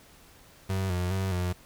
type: tone with vibrato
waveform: 35% pulse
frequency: 92.5 Hz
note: F#2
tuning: in tune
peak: -25 dBFS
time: 0.69-1.53 s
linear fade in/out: 10 ms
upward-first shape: square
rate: 2.4 Hz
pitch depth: 54 cents each way
effects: pink hiss -55 dBFS RMS until 1.65 s